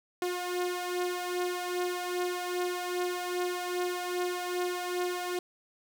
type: beating tone pair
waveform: sawtooth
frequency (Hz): 357.2 / 359.7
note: F4 / F#4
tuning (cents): +39 / -49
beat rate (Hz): 2.5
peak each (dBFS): -28 / -32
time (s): 0.22-5.39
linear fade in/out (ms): 2
effects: none